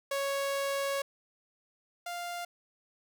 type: tone pair in turn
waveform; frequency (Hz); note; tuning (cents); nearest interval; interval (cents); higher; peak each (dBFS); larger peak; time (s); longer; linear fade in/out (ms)
sawtooth; 554.4 / 698.5; C#5 / F5; 0 / 0; major third; 400; second; -26 / -32; first; 0.11-1.02 / 2.06-2.45; first; 5
effects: none